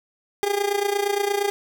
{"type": "tone with amplitude modulation", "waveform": "30% pulse", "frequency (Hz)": 404.9, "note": "G#4", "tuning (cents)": -44, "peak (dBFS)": -15, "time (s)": [0.43, 1.5], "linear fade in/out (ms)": 0, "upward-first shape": "sine", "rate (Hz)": 28.6, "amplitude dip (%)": 75, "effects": []}